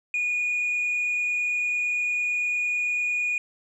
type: tone with frequency modulation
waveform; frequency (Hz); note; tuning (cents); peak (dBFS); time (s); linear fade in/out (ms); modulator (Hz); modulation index
sine; 2451; D#7; -27; -21; 0.14-3.38; 2; 28.9; 0.68
effects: tanh soft clip ceiling -21 dBFS